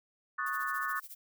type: chord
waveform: sine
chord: D# half-diminished seventh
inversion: third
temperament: equal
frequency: 1108.7 / 1244.5 / 1480 / 1760 Hz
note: C#6 / D#6 / F#6 / A6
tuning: 0 / 0 / 0 / 0 cents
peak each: -37 dBFS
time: 0.38-1 s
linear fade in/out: 10 ms
type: noise with tremolo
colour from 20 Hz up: violet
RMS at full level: -45 dBFS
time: 0.46-1.15 s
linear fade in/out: 5 ms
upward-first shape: sine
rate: 14 Hz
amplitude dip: 85%
effects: none